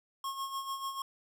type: tone with tremolo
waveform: square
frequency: 1085 Hz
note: C#6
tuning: 37 cents flat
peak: -34 dBFS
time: 0.24-1.02 s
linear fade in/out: 2 ms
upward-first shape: sine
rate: 6.8 Hz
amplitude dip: 60%
effects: none